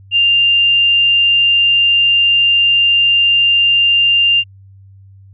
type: tone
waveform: sine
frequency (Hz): 2794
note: F7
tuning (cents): 0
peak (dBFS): -8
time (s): 0.11-4.44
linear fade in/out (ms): 50
effects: added 97 Hz sine -38 dBFS peak until 5.33 s